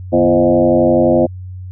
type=tone with frequency modulation; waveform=sine; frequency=431.3 Hz; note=A4; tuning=35 cents flat; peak=-8 dBFS; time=0.12-1.27 s; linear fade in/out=20 ms; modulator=91.8 Hz; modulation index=2.5; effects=added 92 Hz sine -26 dBFS peak until 1.71 s